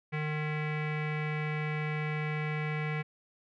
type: tone with low-pass filter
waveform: square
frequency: 152.4 Hz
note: D#3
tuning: 36 cents flat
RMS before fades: -33 dBFS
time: 0.12-3.03 s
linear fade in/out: 20 ms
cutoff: 2200 Hz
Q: 5.3
effects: none

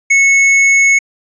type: tone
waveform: square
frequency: 2199 Hz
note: C#7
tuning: 14 cents flat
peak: -7 dBFS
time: 0.1-0.99 s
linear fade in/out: 10 ms
effects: resampled to 16000 Hz

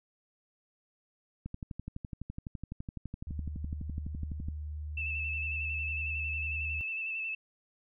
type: click train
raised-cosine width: 5 ms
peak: -26 dBFS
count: 37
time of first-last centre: 1.46-4.485 s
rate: 11.9 Hz
type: tone with pitch glide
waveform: sine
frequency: 74.8 to 76.11 Hz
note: D2 to D#2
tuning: +32 to -38 cents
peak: -36 dBFS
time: 3.27-6.81 s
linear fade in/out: 0 ms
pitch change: +30 cents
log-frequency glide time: 3.39-6.28 s
type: tone with vibrato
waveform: sine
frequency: 2637 Hz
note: E7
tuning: in tune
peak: -33 dBFS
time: 4.97-7.35 s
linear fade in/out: 5 ms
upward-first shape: square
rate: 11 Hz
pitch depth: 24 cents each way
effects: none

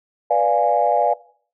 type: chord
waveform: sine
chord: B diminished seventh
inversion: none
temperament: equal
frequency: 493.9 / 587.3 / 698.5 / 830.6 Hz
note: B4 / D5 / F5 / Ab5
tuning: 0 / 0 / 0 / 0 cents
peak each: -22 / -19 / -18 / -19 dBFS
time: 0.3-1.14 s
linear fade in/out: 10 ms
effects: noise-tail reverb RT60 0.5 s tail -20 dB re dry + tanh soft clip ceiling -4 dBFS

